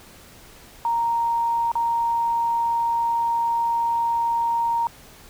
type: tone with dropouts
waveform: sine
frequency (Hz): 931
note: A#5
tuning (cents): -2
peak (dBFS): -19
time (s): 0.85-4.87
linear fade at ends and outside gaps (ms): 1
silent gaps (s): 1.717-1.754
effects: pink hiss -47 dBFS RMS until 5.29 s